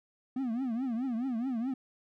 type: tone with vibrato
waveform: triangle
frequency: 245.3 Hz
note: B3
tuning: 12 cents flat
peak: -28 dBFS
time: 0.36-1.74 s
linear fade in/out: 5 ms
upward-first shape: triangle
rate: 4.7 Hz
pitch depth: 210 cents each way
effects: none